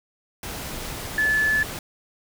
sine tone in noise, 1731 Hz, A6, 29 cents flat, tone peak -18 dBFS, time 1.18-1.63 s, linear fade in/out 2 ms, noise pink, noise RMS -33 dBFS, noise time 0.43-1.79 s, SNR +12 dB, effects none

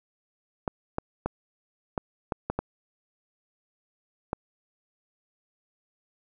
clicks, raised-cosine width 1 ms, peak -13 dBFS, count 8, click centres 0.678 / 0.984 / 1.26 / 1.978 / 2.322 / 2.5 / 2.59 / 4.331 s, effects none

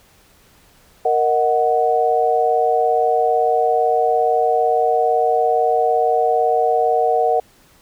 sine chord, D# minor, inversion second, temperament equal, 466.2 / 622.3 / 740 Hz, A#4 / D#5 / F#5, 0 / 0 / 0 cents, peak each -18 / -21 / -16 dBFS, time 1.05-7.4 s, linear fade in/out 5 ms, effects pink hiss -52 dBFS RMS until 7.81 s

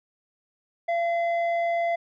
square tone with low-pass filter, 682 Hz, F5, 41 cents flat, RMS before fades -25 dBFS, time 0.88-1.96 s, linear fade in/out 10 ms, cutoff 1500 Hz, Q 6.2, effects none

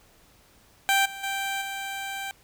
15% pulse tone with level steps, 784 Hz, G5, in tune, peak -13 / -30 / -21 / -25 dBFS, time 0.89-2.31 s, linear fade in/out 0 ms, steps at 1.05 / 1.23 / 1.61 s, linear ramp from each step 10 ms, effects pink hiss -58 dBFS RMS until 2.43 s

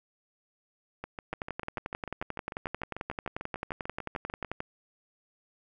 two click trains, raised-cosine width 0.5 ms, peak -22 / -18 dBFS, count 24 / 38, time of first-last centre 1.04-4.447 / 1.33-4.604 s, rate 6.75 / 11.3 Hz, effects none

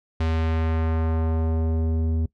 square tone with low-pass filter sweep, 80.8 Hz, E2, 34 cents flat, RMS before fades -23 dBFS, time 0.2-2.26 s, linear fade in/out 5 ms, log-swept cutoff 4100 to 260 Hz, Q 0.83, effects noise-tail reverb RT60 0.1 s tail -20 dB re dry

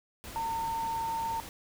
sine tone in noise, 909 Hz, A#5, 44 cents flat, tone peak -30 dBFS, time 0.36-1.4 s, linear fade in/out 0 ms, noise pink, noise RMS -44 dBFS, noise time 0.24-1.49 s, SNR +11 dB, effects none

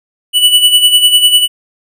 square tone with tremolo, 2960 Hz, F#7, in tune, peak -3 dBFS, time 0.33-1.48 s, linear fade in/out 50 ms, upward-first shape sine, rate 10 Hz, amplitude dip 65%, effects none

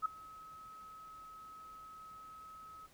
sine tone with ADSR envelope, 1283 Hz, E6, 47 cents flat, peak -28 dBFS, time 0.02-2.87 s, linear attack 35 ms, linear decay 6 ms, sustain -22 dB, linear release 16 ms, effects pink hiss -65 dBFS RMS until 2.93 s

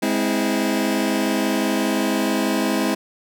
sawtooth chord, Ab augmented, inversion none, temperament just, 207.7 / 259.6 / 324.5 Hz, Ab3 / C4 / E4, 0 / -13 / -27 cents, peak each -19 dBFS, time 0.02-2.95 s, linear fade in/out 10 ms, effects none

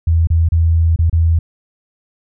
sine tone with dropouts, 82.4 Hz, E2, in tune, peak -9 dBFS, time 0.07-1.39 s, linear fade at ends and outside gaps 5 ms, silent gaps 0.272-0.302 / 0.488-0.52 / 0.961-0.989 / 1.098-1.128 s, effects none

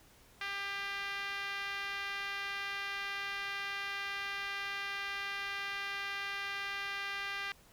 5% pulse tone with band-pass filter, 398 Hz, G4, 26 cents sharp, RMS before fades -39 dBFS, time 0.41-7.52 s, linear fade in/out 2 ms, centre 1800 Hz, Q 1.3, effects pink hiss -62 dBFS RMS until 7.72 s

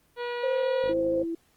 harmonic tone, 483 Hz, B4, 39 cents flat, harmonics 1 / 2 / 3 / 4 / 5 / 6 / 7 / 8 / 9, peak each -31 / -37 / -41 / -43 / -45 / -47 / -48 / -49 / -50 dBFS, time 0.16-0.94 s, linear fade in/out 50 ms
sine tone with vibrato, 523 Hz, C5, 1 cent flat, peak -24 dBFS, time 0.43-1.23 s, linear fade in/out 10 ms, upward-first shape sine, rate 13 Hz, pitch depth 12 cents each way
click train, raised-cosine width 2 ms, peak -29 dBFS, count 22, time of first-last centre 0.84-1.235 s, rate 53.2 Hz
sine tone, 332.3 Hz, E4, 14 cents sharp, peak -28 dBFS, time 0.89-1.35 s, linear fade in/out 5 ms
effects pink hiss -65 dBFS RMS until 1.56 s + Opus 24 kbps

